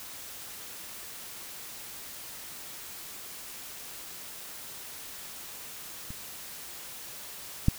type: clicks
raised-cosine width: 5 ms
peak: -28 / -8 dBFS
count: 2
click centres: 6.105 / 7.684 s
effects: white hiss -43 dBFS RMS until 7.78 s